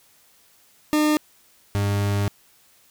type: tone pair in turn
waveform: 40% pulse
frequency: 303.1 / 101.15 Hz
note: D#4 / G#2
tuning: -45 / -45 cents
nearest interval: octave + perfect fifth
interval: 1900 cents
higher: first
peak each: -16 / -19 dBFS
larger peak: first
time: 0.93-1.17 / 1.75-2.28 s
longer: second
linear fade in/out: 0 ms
effects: white hiss -57 dBFS RMS until 2.9 s